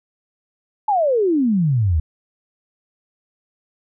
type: exponential sweep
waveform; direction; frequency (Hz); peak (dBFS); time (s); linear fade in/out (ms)
sine; down; 878 to 73.42; -14; 0.88-2; 5
effects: none